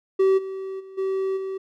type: tone with level steps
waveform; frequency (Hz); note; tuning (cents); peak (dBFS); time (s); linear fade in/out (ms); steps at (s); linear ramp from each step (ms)
triangle; 383.7; G4; -37; -13 / -27 / -37 / -20 / -25; 0.19-1.58; 10; 0.37 / 0.79 / 0.97 / 1.36; 20
effects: none